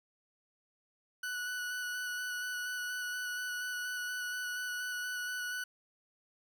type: tone with vibrato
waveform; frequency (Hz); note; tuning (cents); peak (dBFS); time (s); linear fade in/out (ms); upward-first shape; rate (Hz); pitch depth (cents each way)
40% pulse; 1480; F#6; 0; -35; 1.23-5.64; 5; square; 4.2; 11
effects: 11-bit